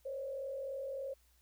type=tone with frequency modulation; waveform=sine; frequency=542 Hz; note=C#5; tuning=39 cents flat; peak=-38 dBFS; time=0.05-1.14 s; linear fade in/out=10 ms; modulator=43.4 Hz; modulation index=0.67; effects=added 60 Hz sine -68 dBFS peak until 1.41 s + white hiss -72 dBFS RMS until 1.41 s